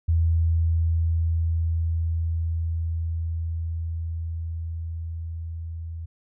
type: tone with level ramp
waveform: sine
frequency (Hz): 82.41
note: E2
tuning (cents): 0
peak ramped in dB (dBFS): -17 to -31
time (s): 0.08-6.06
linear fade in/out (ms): 10
effects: none